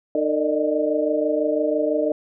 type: tone cluster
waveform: sine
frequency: 304.7 / 452.6 / 592 / 618 Hz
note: D#4 / A4 / D5 / D#5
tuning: -36 / +49 / +14 / -12 cents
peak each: -24 dBFS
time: 0.15-2.12 s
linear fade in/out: 2 ms
effects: none